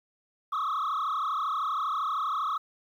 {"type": "tone with frequency modulation", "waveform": "sine", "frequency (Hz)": 1200, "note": "D6", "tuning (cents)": 37, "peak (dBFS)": -24, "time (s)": [0.52, 2.58], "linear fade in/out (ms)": 10, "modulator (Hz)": 32.7, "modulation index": 3.3, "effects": ["tanh soft clip ceiling -26 dBFS", "10-bit"]}